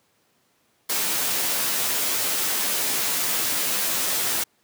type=noise with comb filter; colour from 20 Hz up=white; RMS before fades=-24 dBFS; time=0.89-4.44 s; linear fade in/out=10 ms; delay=13 ms; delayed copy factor=-0.65; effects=pink hiss -65 dBFS RMS until 4.63 s + high-pass 150 Hz 12 dB/octave